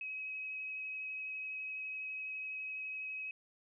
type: tone with vibrato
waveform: sine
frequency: 2547 Hz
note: D#7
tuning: 40 cents sharp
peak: -39 dBFS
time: 0.01-3.31 s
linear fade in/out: 2 ms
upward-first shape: triangle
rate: 12 Hz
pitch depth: 12 cents each way
effects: none